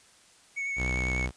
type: tone with vibrato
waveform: triangle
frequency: 2217 Hz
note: C#7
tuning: in tune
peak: -28 dBFS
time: 0.56-1.27 s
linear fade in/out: 20 ms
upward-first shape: sine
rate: 10 Hz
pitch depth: 17 cents each way
type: tone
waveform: sawtooth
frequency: 63.1 Hz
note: B1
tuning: 38 cents sharp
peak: -25 dBFS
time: 0.76-1.32 s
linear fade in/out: 50 ms
effects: white hiss -58 dBFS RMS until 1.36 s + resampled to 22050 Hz